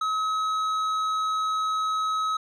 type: tone with tanh clipping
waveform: sine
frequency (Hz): 1280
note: D#6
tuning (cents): +49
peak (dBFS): -25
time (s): 0.01-2.37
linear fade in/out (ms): 5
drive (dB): 9
effects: none